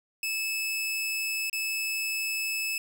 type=tone with dropouts; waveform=sawtooth; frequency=2608 Hz; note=E7; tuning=19 cents flat; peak=-25 dBFS; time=0.23-2.78 s; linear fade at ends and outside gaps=2 ms; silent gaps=1.498-1.529 s; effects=none